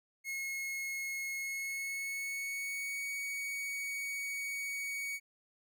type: tone with pitch glide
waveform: 45% pulse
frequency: 2170 to 2243 Hz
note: C#7 to C#7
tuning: -37 to +20 cents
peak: -36 dBFS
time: 0.24-5.2 s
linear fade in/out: 50 ms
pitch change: +57 cents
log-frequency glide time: 1.37-3.08 s
effects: none